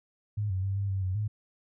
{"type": "tone with pitch steps", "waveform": "sine", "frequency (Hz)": [104.5, 93.8, 97.5, 99.5, 96.4, 92.9, 105.8], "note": ["G#2", "F#2", "G2", "G2", "G2", "F#2", "G#2"], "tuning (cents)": [11, 24, -9, 26, -28, 7, 33], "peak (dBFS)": -27, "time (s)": [0.37, 1.28], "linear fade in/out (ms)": 10, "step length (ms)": 130, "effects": []}